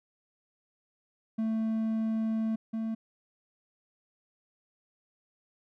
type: tone pair in turn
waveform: triangle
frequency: 221.8 / 223.1 Hz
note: A3 / A3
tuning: +14 / +24 cents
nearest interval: unison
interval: 10 cents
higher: second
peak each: -25 / -28 dBFS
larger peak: first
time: 1.38-2.56 / 2.73-2.95 s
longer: first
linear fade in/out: 10 ms
effects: none